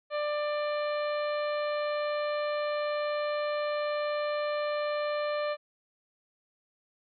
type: harmonic tone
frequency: 593 Hz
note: D5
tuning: 17 cents sharp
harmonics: 1 / 2 / 3 / 4 / 5 / 6 / 7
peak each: -29 / -36 / -41 / -43 / -48 / -50 / -47 dBFS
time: 0.1-5.57 s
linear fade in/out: 50 ms
effects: none